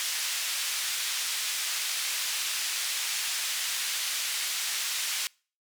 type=band-pass noise; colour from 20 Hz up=pink; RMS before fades=-31 dBFS; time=0-5.27 s; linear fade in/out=0 ms; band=2500 to 11000 Hz; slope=12 dB/octave; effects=noise-tail reverb RT60 0.4 s tail -26 dB re dry